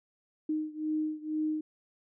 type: beating tone pair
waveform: sine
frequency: 308.3 / 310.4 Hz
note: D#4 / D#4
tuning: -16 / -4 cents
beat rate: 2.1 Hz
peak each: -32 / -34 dBFS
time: 0.49-1.61 s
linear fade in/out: 5 ms
effects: none